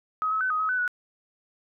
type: tone with pitch steps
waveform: sine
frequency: 1267 / 1290 / 1515 / 1253 / 1275 / 1502 / 1469 Hz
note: D#6 / E6 / F#6 / D#6 / D#6 / F#6 / F#6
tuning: +31 / -38 / +40 / +12 / +42 / +26 / -13 cents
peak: -23 dBFS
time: 0.22-0.878 s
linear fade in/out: 0 ms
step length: 94 ms
effects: none